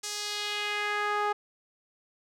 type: tone with band-pass filter sweep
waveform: sawtooth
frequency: 415.3 Hz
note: G#4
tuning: in tune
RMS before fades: -31 dBFS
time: 0.03-1.33 s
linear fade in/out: 10 ms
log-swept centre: 6600 to 990 Hz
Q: 1.6
effects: none